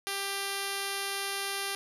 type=tone with low-pass filter; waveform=5% pulse; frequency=395.2 Hz; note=G4; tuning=14 cents sharp; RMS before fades=-34 dBFS; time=0.07-1.75 s; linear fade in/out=0 ms; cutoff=10000 Hz; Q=2.9; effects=9-bit